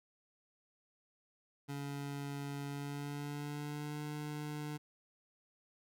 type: tone with pitch glide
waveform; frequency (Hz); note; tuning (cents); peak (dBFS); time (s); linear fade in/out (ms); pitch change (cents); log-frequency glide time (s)
25% pulse; 141.6 to 149.41; C#3 to D3; +37 to +30; -36; 1.68-4.78; 20; +93; 2.68-4.03
effects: none